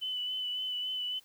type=tone with vibrato; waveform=sine; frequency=3000 Hz; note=F#7; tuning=23 cents sharp; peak=-32 dBFS; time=0.01-1.2 s; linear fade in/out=20 ms; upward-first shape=sine; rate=3.6 Hz; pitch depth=22 cents each way; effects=white hiss -63 dBFS RMS until 1.24 s